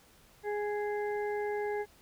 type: harmonic tone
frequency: 415.3 Hz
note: G#4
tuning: in tune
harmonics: 1 / 2 / 4 / 5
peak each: -32 / -38 / -44 / -46 dBFS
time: 0.43-1.86 s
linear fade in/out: 50 ms
effects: pink hiss -61 dBFS RMS until 2.01 s